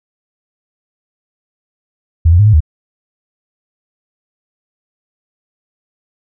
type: tone with pitch steps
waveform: sine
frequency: 82.1 / 86.6 / 104.4 / 108 / 76.9 Hz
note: E2 / F2 / G#2 / A2 / D#2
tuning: -6 / -14 / +10 / -32 / -20 cents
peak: -4 dBFS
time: 2.25-2.605 s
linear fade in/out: 10 ms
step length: 71 ms
effects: none